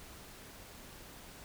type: silence
effects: pink hiss -52 dBFS RMS until 1.44 s